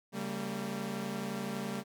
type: chord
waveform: sawtooth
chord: G diminished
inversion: second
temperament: equal with one note detuned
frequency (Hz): 138.59 / 196 / 227.8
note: Db3 / G3 / Bb3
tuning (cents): 0 / 0 / -40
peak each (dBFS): -40 / -34 / -35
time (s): 0.12-1.84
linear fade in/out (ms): 50
effects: none